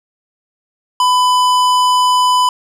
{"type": "tone with hard clipping", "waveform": "sine", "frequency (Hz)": 1000, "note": "B5", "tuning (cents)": 21, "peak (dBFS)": -11, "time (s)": [1, 2.49], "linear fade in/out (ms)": 2, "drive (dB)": 15, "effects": []}